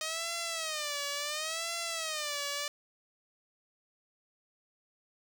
5% pulse tone with vibrato, 622 Hz, D#5, 1 cent flat, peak -22 dBFS, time 0.01-2.68 s, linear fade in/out 2 ms, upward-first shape sine, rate 0.71 Hz, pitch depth 150 cents each way, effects none

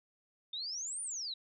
sine exponential two-way sweep, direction up then down, 3574 to 9500 to 3810 Hz, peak -37 dBFS, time 0.53-1.34 s, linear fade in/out 5 ms, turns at 1.02 s, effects none

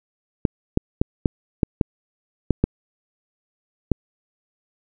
clicks, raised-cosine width 3 ms, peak -3 dBFS, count 9, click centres 0.452 / 0.774 / 1.015 / 1.258 / 1.632 / 1.812 / 2.507 / 2.64 / 3.917 s, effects none

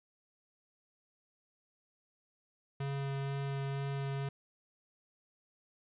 square tone with vibrato, 138.3 Hz, C#3, 4 cents flat, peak -35 dBFS, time 2.8-4.29 s, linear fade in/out 5 ms, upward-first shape sine, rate 2.1 Hz, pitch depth 8 cents each way, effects resampled to 8000 Hz + 12-bit

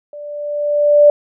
sine tone with level ramp, 587.3 Hz, D5, in tune, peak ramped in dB -29 to -3 dBFS, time 0.13-1.1 s, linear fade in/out 2 ms, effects none

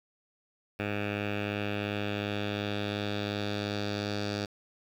10% pulse tone with low-pass filter sweep, 102.8 Hz, G#2, 17 cents flat, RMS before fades -33 dBFS, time 0.79-4.46 s, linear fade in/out 10 ms, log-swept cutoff 2500 to 4700 Hz, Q 2.9, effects 9-bit

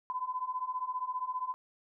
sine beating tone pair, 1003 / 1018 Hz, B5 / C6, +26 / -48 cents, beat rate 15 Hz, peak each -37 / -35 dBFS, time 0.1-1.54 s, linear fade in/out 0 ms, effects none

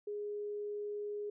sine tone, 414.3 Hz, G#4, 4 cents flat, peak -37 dBFS, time 0.07-1.3 s, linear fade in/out 5 ms, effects none

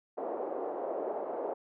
white band-pass noise, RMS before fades -36 dBFS, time 0.17-1.54 s, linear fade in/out 10 ms, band 370 to 680 Hz, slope 24 dB/octave, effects none

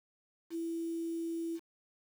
sine tone with quantisation, 332 Hz, E4, 12 cents sharp, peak -34 dBFS, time 0.5-1.6 s, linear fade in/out 50 ms, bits 9, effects none

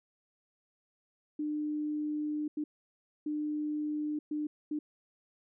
sine tone bursts at uneven times, 300.5 Hz, D4, 40 cents sharp, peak -31 dBFS, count 5, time 1.39-2.48 / 2.57-2.64 / 3.26-4.19 / 4.31-4.47 / 4.71-4.79 s, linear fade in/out 5 ms, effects none

